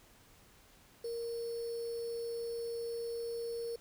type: tone with sample-and-hold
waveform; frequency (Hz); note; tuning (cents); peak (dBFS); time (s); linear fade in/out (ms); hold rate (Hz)
sine; 466.5; A#4; +1; -36; 1.04-3.76; 5; 4900
effects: pink hiss -62 dBFS RMS until 3.8 s